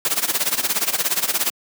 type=noise with tremolo; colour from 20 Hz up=white; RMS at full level=-18 dBFS; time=0.05-1.5 s; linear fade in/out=0 ms; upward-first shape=sine; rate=17 Hz; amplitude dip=85%; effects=high-pass 200 Hz 12 dB/octave